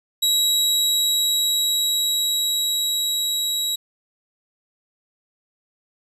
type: tone with level ramp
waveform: sawtooth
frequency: 3864 Hz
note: B7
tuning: 39 cents flat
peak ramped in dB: -13 to -18 dBFS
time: 0.22-3.76 s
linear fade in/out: 10 ms
effects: resampled to 32000 Hz + 9-bit